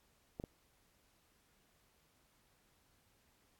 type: clicks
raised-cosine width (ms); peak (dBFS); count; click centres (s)
2; -29; 2; 0.399 / 0.439
effects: pink hiss -73 dBFS RMS until 3.59 s + AAC 64 kbps